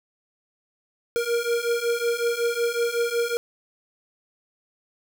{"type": "beating tone pair", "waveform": "square", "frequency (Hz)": [467.8, 473.2], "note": ["A#4", "A#4"], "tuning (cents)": [6, 26], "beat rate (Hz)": 5.4, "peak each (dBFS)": [-27, -25], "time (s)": [1.16, 3.37], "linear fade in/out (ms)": 0, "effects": []}